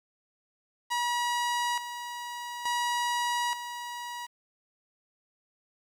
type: tone with tremolo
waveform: sawtooth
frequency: 963 Hz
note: B5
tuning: 44 cents flat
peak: -23 dBFS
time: 0.9-4.27 s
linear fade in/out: 20 ms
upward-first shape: square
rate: 0.57 Hz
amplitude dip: 65%
effects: low-pass 10000 Hz 12 dB/octave + 9-bit